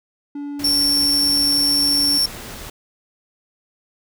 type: tone with pitch glide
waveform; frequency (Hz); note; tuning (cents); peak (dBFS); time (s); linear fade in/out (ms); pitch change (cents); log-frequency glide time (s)
triangle; 287.3 to 285.5; D4 to D4; -38 to -49; -24; 0.35-2.18; 5; -11; 0.56-0.76
type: noise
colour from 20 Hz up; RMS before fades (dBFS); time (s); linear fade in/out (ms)
pink; -34; 0.59-2.7; 5
type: tone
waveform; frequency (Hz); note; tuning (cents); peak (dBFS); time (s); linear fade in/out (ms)
40% pulse; 5450; F8; -43; -14; 0.64-2.26; 5
effects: none